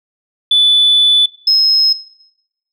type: tone pair in turn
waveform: sine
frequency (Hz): 3480 / 5151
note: A7 / E8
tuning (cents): -20 / -41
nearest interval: perfect fifth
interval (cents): 679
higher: second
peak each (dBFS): -6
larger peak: neither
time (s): 0.51-1.26 / 1.47-1.93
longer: first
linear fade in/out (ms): 5
effects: noise-tail reverb RT60 0.9 s tail -20 dB re dry + tanh soft clip ceiling -3 dBFS